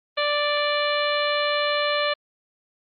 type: harmonic tone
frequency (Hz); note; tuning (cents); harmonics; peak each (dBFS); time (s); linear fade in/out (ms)
587.3; D5; 0; 1 / 2 / 3 / 4 / 5 / 6 / 7; -24 / -27 / -29 / -30 / -31 / -32 / -32; 0.17-2.14; 10
effects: Opus 24 kbps